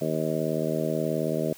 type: harmonic tone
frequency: 78.6 Hz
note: D#2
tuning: 18 cents sharp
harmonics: 2 / 3 / 4 / 5 / 6 / 7 / 8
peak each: -31 / -32 / -33 / -32 / -34 / -33 / -31 dBFS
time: 0.01-1.53 s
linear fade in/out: 5 ms
effects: white hiss -49 dBFS RMS until 1.57 s